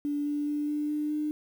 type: tone with pitch steps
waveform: sine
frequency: 290.5 / 292.7 / 294.9 / 297.1 / 299.4 / 301.6 Hz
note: D4 / D4 / D4 / D4 / D4 / D4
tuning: -19 / -6 / +7 / +20 / +33 / +46 cents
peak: -27 dBFS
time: 0.05-1.31 s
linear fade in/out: 0 ms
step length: 210 ms
effects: 9-bit